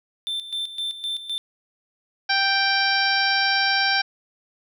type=tone with tremolo; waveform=triangle; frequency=3555 Hz; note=A7; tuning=17 cents sharp; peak=-23 dBFS; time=0.27-1.38 s; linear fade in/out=0 ms; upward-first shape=square; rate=3.9 Hz; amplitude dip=70%
type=harmonic tone; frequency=784 Hz; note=G5; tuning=in tune; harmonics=1 / 2 / 3 / 4 / 5 / 6 / 7; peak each=-25 / -22 / -27 / -30 / -29 / -27 / -27 dBFS; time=2.29-4.02 s; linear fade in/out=10 ms
effects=none